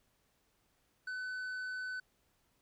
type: tone with tanh clipping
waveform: sine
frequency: 1507 Hz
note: F#6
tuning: 31 cents sharp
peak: -39 dBFS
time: 1.07-2 s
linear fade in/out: 5 ms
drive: 6 dB
effects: pink hiss -75 dBFS RMS until 2.61 s